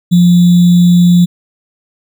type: tone with sample-and-hold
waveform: sine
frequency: 175.7 Hz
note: F3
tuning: 11 cents sharp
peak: -3 dBFS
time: 0.11-1.26 s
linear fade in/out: 20 ms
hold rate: 3675 Hz
effects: none